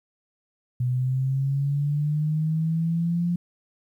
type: linear sweep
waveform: sine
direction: up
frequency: 123.47 to 175.2 Hz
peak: -21 dBFS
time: 0.8-3.36 s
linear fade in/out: 5 ms
effects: 10-bit